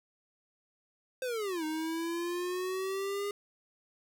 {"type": "linear two-way sweep", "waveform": "square", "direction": "down then up", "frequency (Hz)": [524, 309.1, 408.8], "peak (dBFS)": -33, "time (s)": [1.22, 3.31], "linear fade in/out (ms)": 2, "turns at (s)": 1.64, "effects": []}